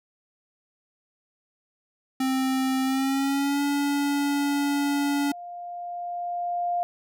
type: tone with pitch glide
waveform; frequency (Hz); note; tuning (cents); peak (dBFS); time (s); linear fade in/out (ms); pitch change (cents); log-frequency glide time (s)
square; 262.8 to 284.9; C4 to C#4; +8 to +48; -23; 2.2-5.32; 5; +140; 2.83-3.62
type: tone with exponential growth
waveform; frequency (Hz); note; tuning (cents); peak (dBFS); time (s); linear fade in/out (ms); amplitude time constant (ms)
sine; 702; F5; +9; -22; 2.73-6.83; 0; 890
effects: none